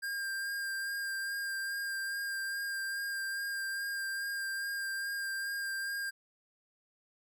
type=tone with vibrato; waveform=square; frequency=1600 Hz; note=G6; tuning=35 cents sharp; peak=-35 dBFS; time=0.02-6.11 s; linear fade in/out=20 ms; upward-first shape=sine; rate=2.4 Hz; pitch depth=17 cents each way; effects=none